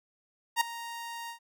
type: tone with ADSR envelope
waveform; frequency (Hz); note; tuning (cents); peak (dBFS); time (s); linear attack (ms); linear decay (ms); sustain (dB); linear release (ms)
sawtooth; 932.3; A#5; 0; -17; 0.56-1.39; 48; 8; -17; 98
effects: none